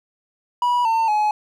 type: tone with pitch steps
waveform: triangle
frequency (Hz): 974 / 902 / 846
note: B5 / A5 / G#5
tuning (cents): -24 / +43 / +32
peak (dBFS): -14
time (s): 0.62-1.31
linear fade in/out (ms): 2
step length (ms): 230
effects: none